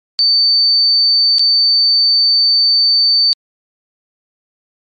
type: tone with dropouts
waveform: sine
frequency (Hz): 4560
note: C#8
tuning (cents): +48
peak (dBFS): -8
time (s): 0.19-3.33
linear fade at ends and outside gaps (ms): 0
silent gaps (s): 1.384-1.394
effects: MP3 48 kbps